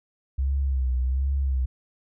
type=tone with vibrato; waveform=sine; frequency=65.8 Hz; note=C2; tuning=10 cents sharp; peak=-21 dBFS; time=0.38-1.66 s; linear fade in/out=10 ms; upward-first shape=sine; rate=1.3 Hz; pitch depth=81 cents each way; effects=none